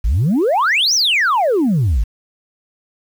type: exponential two-way sweep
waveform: sine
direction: up then down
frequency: 46.25 to 6272 to 46.25 Hz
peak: -10 dBFS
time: 0.04-2.04 s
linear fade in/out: 10 ms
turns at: 0.94 s
effects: tanh soft clip ceiling -10 dBFS + 7-bit